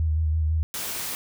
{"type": "tone with vibrato", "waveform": "sine", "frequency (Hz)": 78.7, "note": "D#2", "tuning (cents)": 20, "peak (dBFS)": -20, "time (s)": [0, 0.63], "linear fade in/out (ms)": 0, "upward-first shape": "square", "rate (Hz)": 6, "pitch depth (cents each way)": 30}
{"type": "noise", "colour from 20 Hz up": "white", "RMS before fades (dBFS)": -31, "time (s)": [0.74, 1.15], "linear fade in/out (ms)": 0}
{"effects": []}